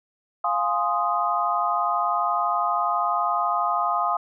sine chord, F minor seventh, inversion none, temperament equal, 698.5 / 830.6 / 1046.5 / 1244.5 Hz, F5 / Ab5 / C6 / Eb6, 0 / 0 / 0 / 0 cents, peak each -26 / -28 / -27 / -24 dBFS, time 0.44-4.17 s, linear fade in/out 5 ms, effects none

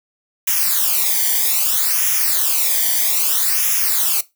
blue noise with flanger, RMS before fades -17 dBFS, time 0.47-4.21 s, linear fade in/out 5 ms, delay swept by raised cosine 0.23 to 0.76 ms, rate 0.62 Hz, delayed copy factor -0.85, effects noise-tail reverb RT60 0.2 s tail -18 dB re dry

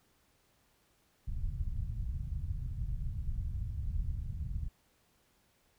pink low-pass noise, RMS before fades -36 dBFS, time 1.27-4.69 s, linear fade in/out 5 ms, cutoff 120 Hz, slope 24 dB/octave, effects pink hiss -71 dBFS RMS until 5.78 s

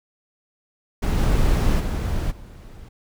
brown noise with level steps, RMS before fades -20 / -18 / -24 / -40 dBFS, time 1.02-2.89 s, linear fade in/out 10 ms, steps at 1.17 / 1.79 / 2.3 s, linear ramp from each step 20 ms, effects none

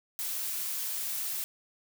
blue noise, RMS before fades -34 dBFS, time 0.19-1.44 s, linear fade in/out 0 ms, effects none

